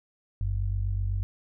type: tone pair together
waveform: sine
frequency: 47.68 / 95.6 Hz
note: G1 / G2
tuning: -47 / -43 cents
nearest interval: octave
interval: 1204 cents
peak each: -28 dBFS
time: 0.41-1.23 s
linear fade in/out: 0 ms
effects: none